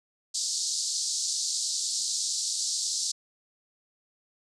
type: band-pass noise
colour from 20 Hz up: pink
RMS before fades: -30 dBFS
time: 0.34-3.12 s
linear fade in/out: 10 ms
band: 4200 to 8400 Hz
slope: 48 dB/octave
effects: none